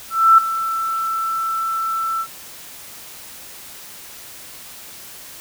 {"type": "tone with ADSR envelope", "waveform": "sine", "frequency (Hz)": 1332, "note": "E6", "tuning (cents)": 18, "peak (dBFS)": -5, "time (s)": [0.1, 2.27], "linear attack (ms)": 280, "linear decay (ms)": 7, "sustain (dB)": -14, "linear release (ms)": 66, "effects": ["white hiss -38 dBFS RMS until 5.4 s"]}